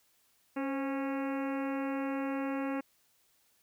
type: harmonic tone with a mistuned harmonic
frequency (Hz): 274.6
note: C#4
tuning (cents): -16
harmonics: 1 / 2 / 3 / 4 / 5 / 6 / 7 / 8 / 9 / 10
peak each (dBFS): -33 / -39 / -43 / -45 / -47 / -49 / -50 / -51 / -52 / -53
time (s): 0.56-2.81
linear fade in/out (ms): 10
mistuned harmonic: 2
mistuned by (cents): -56
effects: white hiss -70 dBFS RMS until 3.62 s